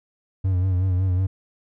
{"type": "tone with vibrato", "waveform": "triangle", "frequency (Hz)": 92.5, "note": "F#2", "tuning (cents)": 0, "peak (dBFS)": -16, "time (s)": [0.44, 1.27], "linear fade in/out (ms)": 10, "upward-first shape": "sine", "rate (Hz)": 5.4, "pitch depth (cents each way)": 56, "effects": []}